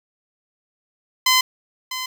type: tone with echo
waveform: 10% pulse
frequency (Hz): 1026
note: C6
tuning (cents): -34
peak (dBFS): -5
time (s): 1.26-1.41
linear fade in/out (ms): 5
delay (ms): 650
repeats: 1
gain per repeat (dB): -12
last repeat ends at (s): 2.06
effects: none